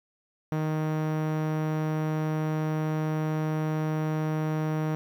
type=tone with low-pass filter; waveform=sawtooth; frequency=155.56 Hz; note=D#3; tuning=in tune; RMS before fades=-28 dBFS; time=0.52-4.95 s; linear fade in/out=0 ms; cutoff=1800 Hz; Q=0.58; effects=9-bit